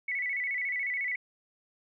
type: tone with vibrato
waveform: sine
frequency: 2093 Hz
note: C7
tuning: in tune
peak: -29 dBFS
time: 0.08-1.16 s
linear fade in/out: 5 ms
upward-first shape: square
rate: 14 Hz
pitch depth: 91 cents each way
effects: none